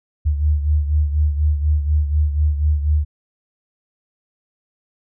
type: beating tone pair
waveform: sine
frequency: 74.3 / 78.4 Hz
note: D2 / D#2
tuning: +21 / +14 cents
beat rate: 4.1 Hz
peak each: -15 / -22 dBFS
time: 0.25-3.05 s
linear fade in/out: 20 ms
effects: none